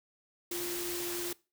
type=tone in noise; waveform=sine; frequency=349.2 Hz; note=F4; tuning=in tune; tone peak=-37 dBFS; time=0.51-1.33 s; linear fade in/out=5 ms; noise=white; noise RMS=-38 dBFS; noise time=0.51-1.33 s; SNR=-2 dB; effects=noise-tail reverb RT60 0.3 s tail -22 dB re dry